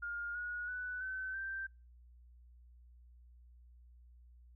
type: tone with pitch steps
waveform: sine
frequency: 1415 / 1451.4 / 1488.8 / 1527.1 / 1566.4 Hz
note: F6 / F#6 / F#6 / G6 / G6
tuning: +22 / -34 / +10 / -46 / -2 cents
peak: -38 dBFS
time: 0.02-1.67 s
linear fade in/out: 10 ms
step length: 330 ms
effects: noise-tail reverb RT60 0.3 s tail -25 dB re dry + added 60 Hz sine -57 dBFS peak until 4.55 s